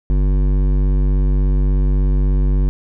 sine tone with hard clipping, 48.25 Hz, G1, 27 cents flat, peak -14 dBFS, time 0.1-2.69 s, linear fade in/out 0 ms, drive 13 dB, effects none

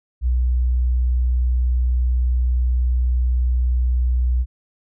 sine tone, 61.74 Hz, B1, in tune, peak -15 dBFS, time 0.21-4.46 s, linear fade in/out 50 ms, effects none

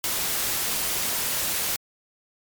white noise, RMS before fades -26 dBFS, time 0.04-1.76 s, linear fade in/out 0 ms, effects MP3 96 kbps

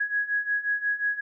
sine beating tone pair, 1662 / 1667.6 Hz, G#6 / G#6, +1 / +7 cents, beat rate 5.6 Hz, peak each -29 / -26 dBFS, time 0-1.21 s, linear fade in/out 10 ms, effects none

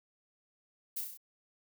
violet noise with echo, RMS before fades -36 dBFS, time 0.96-1.01 s, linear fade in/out 10 ms, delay 33 ms, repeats 5, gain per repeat -3 dB, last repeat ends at 1.175 s, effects none

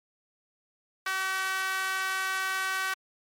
sawtooth tone with high-pass filter, 380.2 Hz, F#4, 47 cents sharp, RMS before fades -30 dBFS, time 1.06-2.94 s, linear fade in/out 5 ms, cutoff 1400 Hz, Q 2.8, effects MP3 64 kbps

